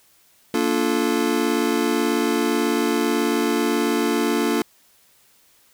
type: chord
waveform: square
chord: Bb major seventh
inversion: none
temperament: just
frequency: 233.1 / 291.4 / 349.6 / 437 Hz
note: Bb3 / D4 / F4 / A4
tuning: 0 / -13 / +2 / -12 cents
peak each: -25 / -24 / -25 / -26 dBFS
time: 0.54-4.62 s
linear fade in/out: 2 ms
effects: white hiss -57 dBFS RMS until 5.73 s